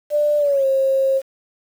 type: tone with pitch glide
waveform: sine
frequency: 592 to 536.6 Hz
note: D5 to C5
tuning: +14 to +44 cents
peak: -14 dBFS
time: 0.1-1.22 s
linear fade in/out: 50 ms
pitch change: -170 cents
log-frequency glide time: 0.38-0.65 s
effects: 7-bit